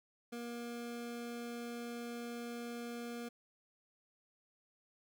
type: tone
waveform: 25% pulse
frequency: 237.2 Hz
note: A#3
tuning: 30 cents sharp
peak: -38 dBFS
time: 0.32-3.29 s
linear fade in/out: 10 ms
effects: none